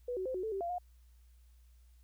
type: tone with pitch steps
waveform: sine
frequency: 491 / 374.1 / 517 / 369.1 / 440 / 389.9 / 688 / 715 Hz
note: B4 / F#4 / C5 / F#4 / A4 / G4 / F5 / F5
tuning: -10 / +19 / -21 / -4 / 0 / -9 / -26 / +41 cents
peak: -34 dBFS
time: 0.08-0.784 s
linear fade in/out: 5 ms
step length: 88 ms
effects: added 60 Hz sine -58 dBFS peak until 2.03 s + white hiss -75 dBFS RMS until 2.03 s